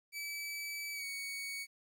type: tone with pitch glide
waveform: sawtooth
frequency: 2300 to 2235 Hz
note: D7 to C#7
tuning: -37 to +14 cents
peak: -36 dBFS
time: 0.12-1.67 s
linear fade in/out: 50 ms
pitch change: -49 cents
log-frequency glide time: 0.93-1.05 s
effects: 12-bit